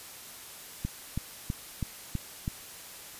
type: click train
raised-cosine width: 5 ms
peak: -18 dBFS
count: 6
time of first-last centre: 0.85-2.479 s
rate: 3.07 Hz
effects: white hiss -46 dBFS RMS until 3.19 s + resampled to 32000 Hz